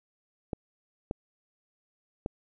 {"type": "clicks", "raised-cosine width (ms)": 2, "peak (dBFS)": -18, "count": 3, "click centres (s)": [0.532, 1.111, 2.261], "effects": []}